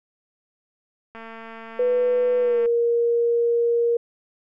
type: click train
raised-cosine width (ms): 0.5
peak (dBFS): -25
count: 342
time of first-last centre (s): 1.15-2.659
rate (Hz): 226
type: tone with pitch glide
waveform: sine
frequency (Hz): 493.9 to 470.2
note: B4 to A#4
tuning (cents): 0 to +15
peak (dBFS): -17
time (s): 1.79-3.97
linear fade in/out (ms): 5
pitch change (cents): -85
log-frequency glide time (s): 2.4-2.61
effects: none